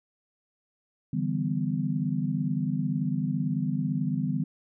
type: chord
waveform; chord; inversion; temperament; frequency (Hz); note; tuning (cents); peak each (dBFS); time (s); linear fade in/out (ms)
sine; E minor seventh; third; equal with one note detuned; 146.83 / 164.81 / 196 / 250.1; D3 / E3 / G3 / B3; 0 / 0 / 0 / +22; -30 / -31 / -31 / -31; 1.13-4.44; 5
effects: none